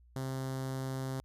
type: tone with notch filter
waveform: sawtooth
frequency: 132.3 Hz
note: C3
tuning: 20 cents sharp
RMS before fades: -37 dBFS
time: 0.16-1.2 s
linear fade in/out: 0 ms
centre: 2500 Hz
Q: 1.3
effects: added 60 Hz sine -58 dBFS peak until 1.24 s + resampled to 32000 Hz